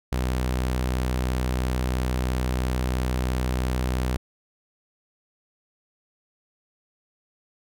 sawtooth tone, 63 Hz, B1, 35 cents sharp, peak -19 dBFS, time 0.12-4.17 s, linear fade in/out 5 ms, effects none

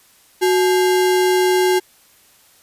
sine tone with sample-and-hold, 367.9 Hz, F#4, 10 cents flat, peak -12 dBFS, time 0.41-1.8 s, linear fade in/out 20 ms, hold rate 1225 Hz, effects white hiss -52 dBFS RMS until 2.62 s + resampled to 32000 Hz

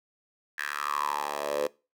10% pulse tone with high-pass filter sweep, 72.8 Hz, D2, 15 cents flat, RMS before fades -31 dBFS, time 0.58-1.67 s, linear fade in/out 5 ms, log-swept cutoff 1700 to 500 Hz, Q 6.4, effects noise-tail reverb RT60 0.3 s tail -22 dB re dry

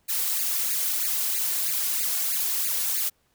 blue noise with flanger, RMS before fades -26 dBFS, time 0.08-3.1 s, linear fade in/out 20 ms, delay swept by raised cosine 0.44 to 2.84 ms, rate 3.1 Hz, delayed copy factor +0.95, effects pink hiss -68 dBFS RMS until 3.34 s

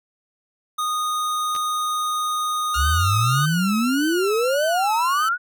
square tone, 1236 Hz, D#6, 12 cents flat, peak -22 dBFS, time 0.78-3.46 s, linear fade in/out 10 ms
clicks, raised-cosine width 0.2 ms, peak -18 dBFS, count 2, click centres 1.551 / 1.563 s
sawtooth tone with vibrato, 1396.9 Hz, F6, in tune, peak -21 dBFS, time 2.74-5.29 s, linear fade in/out 5 ms, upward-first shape triangle, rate 1.7 Hz, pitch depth 170 cents each way
sine exponential sweep, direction up, 65.4 to 1498 Hz, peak -18 dBFS, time 2.75-5.38 s, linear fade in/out 50 ms
effects none

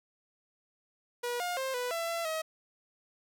sawtooth tone with pitch steps, 483.6 / 711 / 529 / 493.9 / 669 / 673 / 636 Hz, B4 / F5 / C5 / B4 / E5 / E5 / D#5, -36 / +31 / +19 / 0 / +25 / +36 / +38 cents, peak -28 dBFS, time 1.23-2.42 s, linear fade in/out 10 ms, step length 170 ms, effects none

